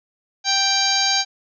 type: harmonic tone with a mistuned harmonic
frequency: 784 Hz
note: G5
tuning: in tune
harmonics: 1 / 2 / 3 / 4 / 5 / 6 / 7 / 8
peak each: -24 / -27 / -28 / -29 / -23 / -21 / -30 / -24 dBFS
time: 0.44-1.25 s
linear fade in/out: 50 ms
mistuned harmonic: 8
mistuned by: +52 cents
effects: none